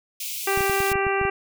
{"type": "high-pass noise", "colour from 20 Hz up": "white", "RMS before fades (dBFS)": -31, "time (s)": [0.2, 0.93], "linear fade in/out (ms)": 5, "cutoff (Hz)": 2200, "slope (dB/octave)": 96}
{"type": "harmonic tone", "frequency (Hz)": 392, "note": "G4", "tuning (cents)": 0, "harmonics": [1, 2, 3, 4, 5, 6, 7], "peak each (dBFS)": [-24, -27, -29, -30, -31, -32, -32], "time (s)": [0.47, 1.3], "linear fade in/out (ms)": 5}
{"type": "clicks", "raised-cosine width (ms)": 5, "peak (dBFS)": -20, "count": 9, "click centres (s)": [0.575, 0.607, 0.697, 0.804, 0.917, 0.956, 1.067, 1.214, 1.252]}
{"effects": []}